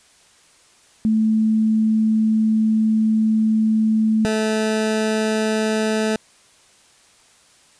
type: tone pair in turn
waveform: sine / 20% pulse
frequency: 218.9 / 217.7 Hz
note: A3 / A3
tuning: -9 / -18 cents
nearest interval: unison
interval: 9 cents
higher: first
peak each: -14 / -13 dBFS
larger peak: second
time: 1.05-4.25 / 4.25-6.16 s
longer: first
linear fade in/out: 0 ms
effects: white hiss -53 dBFS RMS until 7.79 s + resampled to 22050 Hz